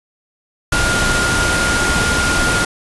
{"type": "tone in noise", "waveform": "sine", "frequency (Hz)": 1416, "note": "F6", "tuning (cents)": 23, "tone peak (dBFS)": -17, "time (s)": [0.72, 2.65], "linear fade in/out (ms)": 5, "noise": "pink", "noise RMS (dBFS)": -17, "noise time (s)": [0.72, 2.65], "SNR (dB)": -3, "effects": ["resampled to 24000 Hz"]}